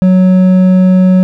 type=tone with hard clipping; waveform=triangle; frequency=185 Hz; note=F#3; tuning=in tune; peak=-5 dBFS; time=0.02-1.23 s; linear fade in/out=0 ms; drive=9 dB; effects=none